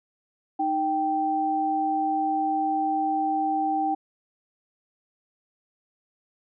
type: tone pair together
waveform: sine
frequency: 310 / 781.2 Hz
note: D#4 / G5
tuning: -6 / -6 cents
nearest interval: octave + major third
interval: 1600 cents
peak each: -28 / -23 dBFS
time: 0.59-3.95 s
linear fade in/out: 10 ms
effects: none